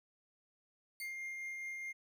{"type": "tone with exponential decay", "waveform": "15% pulse", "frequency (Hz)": 4519, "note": "C#8", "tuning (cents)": 33, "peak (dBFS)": -36, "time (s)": [1, 1.18], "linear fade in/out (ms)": 1, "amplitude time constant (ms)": 39}
{"type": "tone with tremolo", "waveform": "triangle", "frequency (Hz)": 2115, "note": "C7", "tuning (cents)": 18, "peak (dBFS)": -38, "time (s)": [1, 1.93], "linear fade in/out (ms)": 20, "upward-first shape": "triangle", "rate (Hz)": 4.8, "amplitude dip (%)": 25}
{"effects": []}